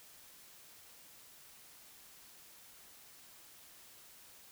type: silence
effects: white hiss -58 dBFS RMS until 4.51 s